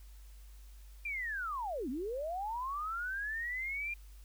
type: linear two-way sweep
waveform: sine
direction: down then up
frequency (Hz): 2419 to 233.1 to 2419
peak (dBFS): -35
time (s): 1.05-3.94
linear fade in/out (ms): 5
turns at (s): 1.89
effects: added 50 Hz sine -50 dBFS peak until 4.24 s + white hiss -65 dBFS RMS until 4.24 s